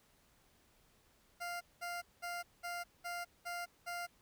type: tone bursts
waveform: 20% pulse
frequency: 698.5 Hz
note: F5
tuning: in tune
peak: -35 dBFS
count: 7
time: 1.4-4.07 s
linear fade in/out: 20 ms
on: 210 ms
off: 200 ms
effects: pink hiss -70 dBFS RMS until 4.21 s